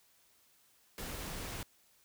pink noise, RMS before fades -42 dBFS, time 0.98-1.63 s, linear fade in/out 2 ms, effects white hiss -68 dBFS RMS until 2.04 s

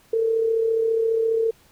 sine tone with amplitude modulation, 451.1 Hz, A4, 43 cents sharp, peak -16 dBFS, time 0.13-1.51 s, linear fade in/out 5 ms, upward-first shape sine, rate 34.7 Hz, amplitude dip 45%, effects pink hiss -56 dBFS RMS until 1.71 s

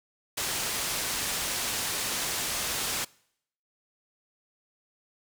white low-pass noise, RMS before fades -31 dBFS, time 0.37-3.05 s, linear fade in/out 10 ms, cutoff 9800 Hz, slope 12 dB/octave, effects noise-tail reverb RT60 0.7 s tail -24 dB re dry

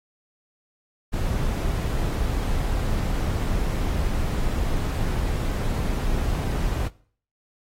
brown noise, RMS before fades -24 dBFS, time 1.12-6.89 s, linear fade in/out 20 ms, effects noise-tail reverb RT60 0.5 s tail -21 dB re dry + AAC 48 kbps

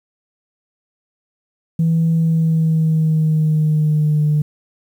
sine tone with pitch glide, 163.9 to 150.3 Hz, E3 to D3, -10 to +40 cents, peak -11 dBFS, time 1.79-4.42 s, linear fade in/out 5 ms, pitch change -150 cents, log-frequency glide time 2.13-4.28 s, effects tanh soft clip ceiling -9 dBFS + 8-bit

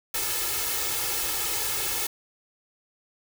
white noise with comb filter, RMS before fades -28 dBFS, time 0.14-2.07 s, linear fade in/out 5 ms, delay 2.3 ms, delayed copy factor +0.95, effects none

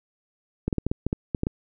clicks, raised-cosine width 3 ms, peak -11 dBFS, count 10, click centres 0.68 / 0.728 / 0.783 / 0.866 / 0.915 / 1.066 / 1.129 / 1.348 / 1.434 / 1.469 s, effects none

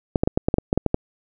clicks, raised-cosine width 2 ms, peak -4 dBFS, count 11, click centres 0.158 / 0.235 / 0.275 / 0.375 / 0.485 / 0.541 / 0.584 / 0.729 / 0.776 / 0.863 / 0.944 s, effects none

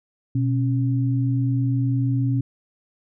sine tone pair together, 123.47 / 274.2 Hz, B2 / C#4, 0 / -19 cents, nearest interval octave + major second, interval 1381 cents, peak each -19 / -25 dBFS, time 0.35-2.41 s, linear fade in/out 5 ms, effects none

